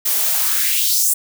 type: noise with high-pass filter sweep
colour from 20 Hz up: blue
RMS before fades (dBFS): -17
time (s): 0.05-1.14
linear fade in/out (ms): 10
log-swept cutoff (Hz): 280 to 8600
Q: 2.5
effects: none